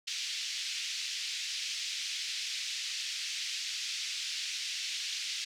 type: band-pass noise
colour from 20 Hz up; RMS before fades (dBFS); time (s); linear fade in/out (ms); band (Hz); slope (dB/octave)
white; -37; 0.07-5.45; 10; 2300 to 5700; 24
effects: none